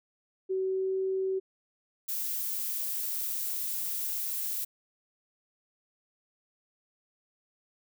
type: tone with pitch glide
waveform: sine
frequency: 378.5 to 380.7 Hz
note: F#4 to F#4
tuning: +39 to +49 cents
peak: -27 dBFS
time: 0.49-1.4 s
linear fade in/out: 20 ms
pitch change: +10 cents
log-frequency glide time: 0.64-0.97 s
type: noise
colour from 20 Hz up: violet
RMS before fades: -33 dBFS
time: 2.08-4.65 s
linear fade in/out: 10 ms
effects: none